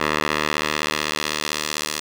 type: tone with band-pass filter sweep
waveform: 10% pulse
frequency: 75.8 Hz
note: D#2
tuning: 45 cents flat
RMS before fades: -24 dBFS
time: 0-2 s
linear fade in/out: 5 ms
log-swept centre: 1700 to 6100 Hz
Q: 0.73
effects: none